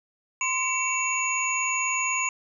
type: tone cluster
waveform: sine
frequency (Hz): 1038 / 2258 / 2702 / 6790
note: C6 / C#7 / E7 / G#8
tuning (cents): -14 / +31 / +42 / +37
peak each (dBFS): -29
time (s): 0.41-2.29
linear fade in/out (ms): 2
effects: none